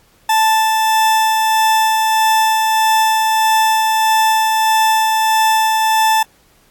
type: tone with tremolo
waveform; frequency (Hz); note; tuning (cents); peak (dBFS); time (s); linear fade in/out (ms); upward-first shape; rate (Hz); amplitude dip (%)
40% pulse; 880; A5; 0; -9; 0.29-6.23; 5; sine; 1.6; 25
effects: pink hiss -53 dBFS RMS until 6.7 s + AAC 64 kbps